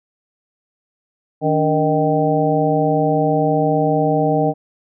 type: harmonic tone with a mistuned harmonic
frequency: 155.56 Hz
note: D#3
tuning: in tune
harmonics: 1 / 2 / 3 / 4 / 5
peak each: -20 / -20 / -20 / -20 / -20 dBFS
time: 1.41-4.54 s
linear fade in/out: 50 ms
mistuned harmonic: 2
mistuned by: -120 cents
effects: none